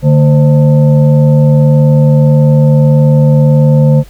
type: tone with frequency modulation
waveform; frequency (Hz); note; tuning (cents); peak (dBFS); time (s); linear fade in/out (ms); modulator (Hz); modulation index
sine; 146.83; D3; 0; -3; 0.02-4.04; 50; 372; 0.66
effects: added 50 Hz sine -32 dBFS peak until 4.09 s + pink hiss -42 dBFS RMS until 4.09 s